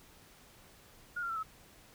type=tone with pitch steps; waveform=sine; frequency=1431 / 1383.1 / 1336.7 / 1291.9 Hz; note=F6 / F6 / E6 / E6; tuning=+42 / -17 / +24 / -35 cents; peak=-34 dBFS; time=1.16-1.432 s; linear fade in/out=10 ms; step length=68 ms; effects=pink hiss -59 dBFS RMS until 1.94 s